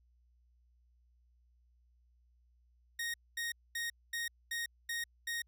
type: tone bursts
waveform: sawtooth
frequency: 1864.7 Hz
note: A#6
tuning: in tune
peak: -32 dBFS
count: 7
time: 2.99-5.42 s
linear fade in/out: 5 ms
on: 150 ms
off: 230 ms
effects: added 60 Hz sine -66 dBFS peak until 5.47 s